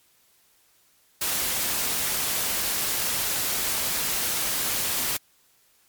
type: noise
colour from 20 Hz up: white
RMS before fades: -26 dBFS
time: 1.21-5.17 s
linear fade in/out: 5 ms
effects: white hiss -62 dBFS RMS until 5.88 s + MP3 96 kbps